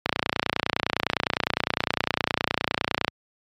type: click train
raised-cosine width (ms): 0.3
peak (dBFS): -4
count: 91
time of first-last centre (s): 0.06-3.08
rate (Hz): 29.8
effects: high-pass 80 Hz 12 dB/octave + MP3 96 kbps